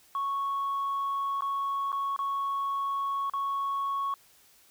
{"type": "tone with dropouts", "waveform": "sine", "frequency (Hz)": 1107, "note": "C#6", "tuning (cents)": -3, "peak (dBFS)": -26, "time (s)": [0.15, 4.14], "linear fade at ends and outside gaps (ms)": 1, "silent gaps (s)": [[1.408, 1.421], [1.919, 1.928], [2.163, 2.19], [3.298, 3.336]], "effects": ["tanh soft clip ceiling -25 dBFS", "white hiss -60 dBFS RMS until 4.7 s"]}